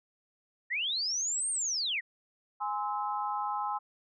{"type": "linear two-way sweep", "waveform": "sine", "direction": "up then down", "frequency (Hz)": [1800, 8870, 1800], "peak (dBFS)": -29, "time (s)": [0.7, 2.01], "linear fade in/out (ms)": 20, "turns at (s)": 1.5}
{"type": "chord", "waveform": "sine", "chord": "Ab augmented", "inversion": "none", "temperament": "just", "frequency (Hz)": [830.6, 1038.3, 1297.8], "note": ["Ab5", "C6", "E6"], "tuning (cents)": [0, -14, -27], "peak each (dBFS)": [-33, -35, -37], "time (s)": [2.6, 3.79], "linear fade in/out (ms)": 20}
{"effects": []}